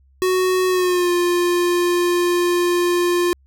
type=tone with pitch glide; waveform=square; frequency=370 to 351.5 Hz; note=F#4 to F4; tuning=0 to +11 cents; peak=-16 dBFS; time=0.22-3.33 s; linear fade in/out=0 ms; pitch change=-89 cents; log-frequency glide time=0.68-1.11 s; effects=added 67 Hz sine -51 dBFS peak until 3.46 s